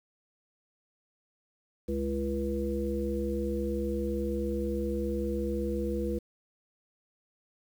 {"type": "harmonic tone with a mistuned harmonic", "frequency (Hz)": 69.3, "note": "C#2", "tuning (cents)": 0, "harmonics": [1, 3, 5, 7], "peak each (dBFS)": [-34, -34, -34, -34], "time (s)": [1.88, 6.19], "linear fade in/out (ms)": 10, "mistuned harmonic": 5, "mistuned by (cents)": -35, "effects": ["9-bit"]}